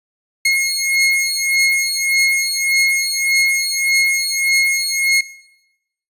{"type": "beating tone pair", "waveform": "sawtooth", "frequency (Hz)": [2157, 2158.7], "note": ["C#7", "C#7"], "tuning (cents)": [-48, -46], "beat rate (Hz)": 1.7, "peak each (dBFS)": -14, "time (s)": [0.45, 5.21], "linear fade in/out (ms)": 5, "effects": ["noise-tail reverb RT60 0.9 s tail -19 dB re dry", "resampled to 32000 Hz"]}